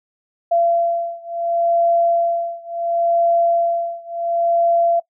sine beating tone pair, 681 / 681.71 Hz, F5 / F5, -44 / -42 cents, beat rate 0.71 Hz, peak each -18 / -19 dBFS, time 0.51-5 s, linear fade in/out 10 ms, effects noise-tail reverb RT60 0.1 s tail -20 dB re dry

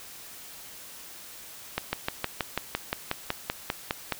slowing click train, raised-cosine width 0.3 ms, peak -10 dBFS, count 14, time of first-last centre 1.78-4.123 s, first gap 150 ms, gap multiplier 1.03, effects white hiss -45 dBFS RMS until 4.19 s

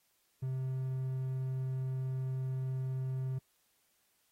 triangle tone, 130.81 Hz, C3, in tune, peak -31 dBFS, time 0.42-3.39 s, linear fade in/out 10 ms, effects white hiss -74 dBFS RMS until 4.31 s + AAC 48 kbps

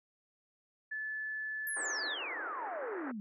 sine tone, 1734 Hz, A6, 26 cents flat, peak -36 dBFS, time 0.91-2.15 s, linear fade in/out 10 ms
sine exponential sweep, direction down, 11840 to 197.2 Hz, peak -38 dBFS, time 1.67-3.2 s, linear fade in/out 0 ms
white band-pass noise, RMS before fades -44 dBFS, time 1.76-3.12 s, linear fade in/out 10 ms, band 300 to 1800 Hz, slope 48 dB/octave
effects none

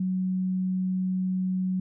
sine tone, 185.7 Hz, F#3, 7 cents sharp, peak -24 dBFS, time 0-1.8 s, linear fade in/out 5 ms, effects none

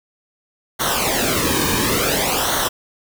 pink noise with flanger, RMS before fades -19 dBFS, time 0.79-2.69 s, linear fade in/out 20 ms, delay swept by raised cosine 0.4 to 1.5 ms, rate 0.57 Hz, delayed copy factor -0.75, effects none

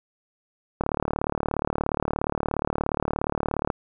click train, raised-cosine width 1 ms, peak -10 dBFS, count 108, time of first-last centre 0.81-3.702 s, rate 37 Hz, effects none

